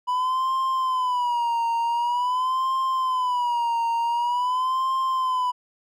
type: tone with vibrato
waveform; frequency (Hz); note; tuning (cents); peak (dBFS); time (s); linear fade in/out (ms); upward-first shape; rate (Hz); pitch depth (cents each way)
triangle; 987.8; B5; 0; -19; 0.07-5.52; 20; sine; 0.46; 110
effects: none